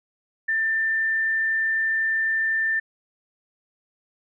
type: tone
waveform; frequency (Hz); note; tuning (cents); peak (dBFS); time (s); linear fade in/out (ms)
sine; 1786; A6; +25; -20; 0.48-2.8; 10
effects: none